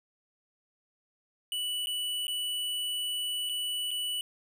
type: tone with dropouts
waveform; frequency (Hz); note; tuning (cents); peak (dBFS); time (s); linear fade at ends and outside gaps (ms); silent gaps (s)
square; 2960; F#7; 0; -31; 1.52-4.21; 1; 1.86-1.87 / 2.269-2.28 / 3.491-3.495 / 3.908-3.913
effects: none